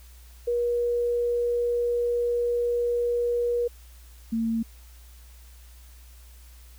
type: tone pair in turn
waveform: sine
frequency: 479 / 226.8 Hz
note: A#4 / A#3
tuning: +47 / -47 cents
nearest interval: octave + minor second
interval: 1294 cents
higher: first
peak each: -22 / -23 dBFS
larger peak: first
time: 0.47-3.68 / 4.32-4.63 s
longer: first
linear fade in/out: 10 ms
effects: added 60 Hz sine -46 dBFS peak until 6.78 s + white hiss -56 dBFS RMS until 6.78 s